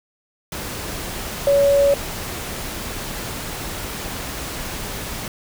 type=tone in noise; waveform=sine; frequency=563 Hz; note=C#5; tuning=27 cents sharp; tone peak=-12 dBFS; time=1.47-1.94 s; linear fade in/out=2 ms; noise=pink; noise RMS=-29 dBFS; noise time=0.52-5.28 s; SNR=+14 dB; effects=none